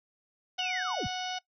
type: harmonic tone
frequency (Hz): 736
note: F#5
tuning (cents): -9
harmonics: 1 / 2 / 3 / 4 / 5 / 6 / 7 / 8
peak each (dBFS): -35 / -42 / -43 / -40 / -43 / -48 / -45 / -47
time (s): 0.58-1.39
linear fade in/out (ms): 10
type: linear sweep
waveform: sine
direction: down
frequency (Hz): 3020 to 59.1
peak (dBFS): -32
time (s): 0.59-1.07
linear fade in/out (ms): 0
effects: noise-tail reverb RT60 0.1 s tail -20 dB re dry